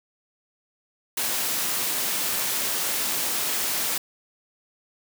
white high-pass noise, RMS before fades -26 dBFS, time 1.17-3.98 s, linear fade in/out 5 ms, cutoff 150 Hz, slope 12 dB/octave, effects none

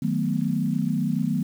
sine chord, B dominant seventh, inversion first, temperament equal, 155.56 / 185 / 220 / 246.9 Hz, D#3 / F#3 / A3 / B3, 0 / 0 / 0 / 0 cents, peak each -27 dBFS, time 0.02-1.43 s, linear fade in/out 5 ms, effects 8-bit

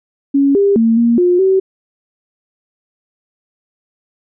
sine tone with pitch steps, 278.3 / 399.9 / 227.2 / 234.5 / 356.1 / 381.5 Hz, C#4 / G4 / A#3 / A#3 / F4 / G4, +7 / +35 / -44 / +11 / +34 / -47 cents, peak -8 dBFS, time 0.34-1.6 s, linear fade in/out 10 ms, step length 210 ms, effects none

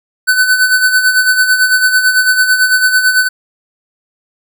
square tone with tremolo, 1507 Hz, F#6, 31 cents sharp, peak -6 dBFS, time 0.27-3.29 s, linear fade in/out 20 ms, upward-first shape sine, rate 9 Hz, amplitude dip 60%, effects none

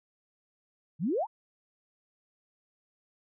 sine exponential sweep, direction up, 137.9 to 994 Hz, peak -26 dBFS, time 0.99-1.27 s, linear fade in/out 50 ms, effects none

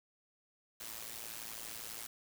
white noise with amplitude modulation, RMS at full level -42 dBFS, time 0.8-2.07 s, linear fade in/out 5 ms, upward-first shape sine, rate 112 Hz, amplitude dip 80%, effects none

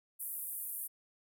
white band-pass noise, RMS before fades -41 dBFS, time 0.19-0.88 s, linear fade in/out 20 ms, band 9700 to 15000 Hz, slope 48 dB/octave, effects none

